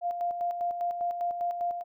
sine tone with tremolo, 698.5 Hz, F5, in tune, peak -26 dBFS, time 0.01-1.84 s, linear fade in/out 50 ms, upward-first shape square, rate 5 Hz, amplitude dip 50%, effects none

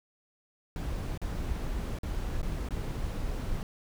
brown noise with dropouts, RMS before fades -33 dBFS, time 0.76-3.63 s, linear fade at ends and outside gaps 1 ms, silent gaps 1.176-1.216 / 1.987-2.032 / 2.417-2.429 / 2.688-2.707 s, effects none

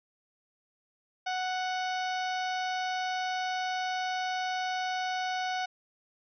harmonic tone, 740 Hz, F#5, in tune, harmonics 1 / 2 / 3 / 4 / 5 / 6 / 7 / 8, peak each -31 / -37 / -41 / -43 / -45 / -47 / -48 / -49 dBFS, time 1.26-5.66 s, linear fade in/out 10 ms, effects none

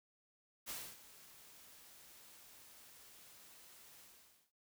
white noise with ADSR envelope, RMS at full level -44 dBFS, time 0.66-4.52 s, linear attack 34 ms, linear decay 270 ms, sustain -16 dB, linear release 520 ms, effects none

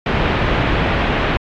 pink low-pass noise, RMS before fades -17 dBFS, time 0.06-1.37 s, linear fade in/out 2 ms, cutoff 2900 Hz, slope 24 dB/octave, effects AAC 48 kbps

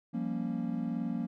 triangle chord, G half-diminished seventh, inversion third, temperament equal, 174.61 / 196 / 233.1 / 277.2 Hz, F3 / G3 / Bb3 / Db4, 0 / 0 / 0 / 0 cents, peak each -35 / -38 / -32 / -37 dBFS, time 0.13-1.27 s, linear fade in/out 20 ms, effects none

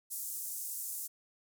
white band-pass noise, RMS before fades -40 dBFS, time 0.1-1.08 s, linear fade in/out 20 ms, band 7100 to 16000 Hz, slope 24 dB/octave, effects none

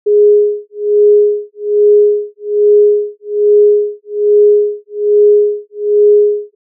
sine tone with tremolo, 415.6 Hz, G#4, 1 cent sharp, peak -3 dBFS, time 0.06-6.55 s, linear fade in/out 10 ms, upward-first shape sine, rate 1.2 Hz, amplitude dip 100%, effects none

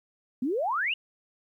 sine exponential sweep, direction up, 233.8 to 2960 Hz, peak -25 dBFS, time 0.42-0.94 s, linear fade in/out 5 ms, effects 11-bit

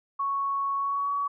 sine tone with pitch glide, 1108.7 to 1130.7 Hz, C#6 to C#6, 0 to +34 cents, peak -25 dBFS, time 0.19-1.28 s, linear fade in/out 10 ms, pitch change +34 cents, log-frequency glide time 0.77-1.12 s, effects none

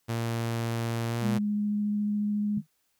sawtooth tone with pitch glide, 115.8 to 118.16 Hz, A#2 to A#2, -11 to +24 cents, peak -24 dBFS, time 0.08-1.39 s, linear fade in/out 20 ms, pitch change +35 cents, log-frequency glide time 1.08-1.19 s
sine tone with vibrato, 207.7 Hz, G#3, in tune, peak -25 dBFS, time 1.21-2.62 s, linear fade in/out 50 ms, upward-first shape triangle, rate 14 Hz, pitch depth 10 cents each way
sine tone with exponential decay, 155.56 Hz, D#3, in tune, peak -28 dBFS, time 2.57-2.67 s, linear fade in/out 5 ms, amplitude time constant 21 ms
effects white hiss -73 dBFS RMS until 2.99 s

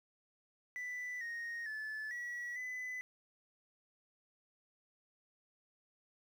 sine tone with pitch steps, 1984 / 1864 / 1735 / 1932 / 2006 Hz, B6 / A#6 / A6 / B6 / B6, +7 / -1 / -25 / -39 / +26 cents, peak -37 dBFS, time 0.76-3.01 s, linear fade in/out 0 ms, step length 450 ms, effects tanh soft clip ceiling -39 dBFS + 11-bit

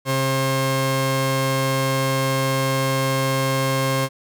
sawtooth tone pair together, 133.75 / 535 Hz, C3 / C5, +38 / +38 cents, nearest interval 2 octaves, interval 2400 cents, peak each -17 dBFS, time 0.05-4.09 s, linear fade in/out 50 ms, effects none

